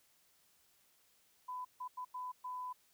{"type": "tone bursts at uneven times", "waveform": "sine", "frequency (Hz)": 1002, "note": "B5", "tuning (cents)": 25, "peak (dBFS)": -40, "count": 5, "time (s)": [[1.48, 1.65], [1.8, 1.88], [1.97, 2.05], [2.14, 2.32], [2.44, 2.73]], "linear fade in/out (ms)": 10, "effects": ["white hiss -71 dBFS RMS until 2.93 s"]}